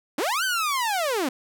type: linear two-way sweep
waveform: sawtooth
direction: up then down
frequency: 238 to 1568 to 238 Hz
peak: -19 dBFS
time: 0.18-1.29 s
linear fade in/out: 5 ms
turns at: 0.44 s
effects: none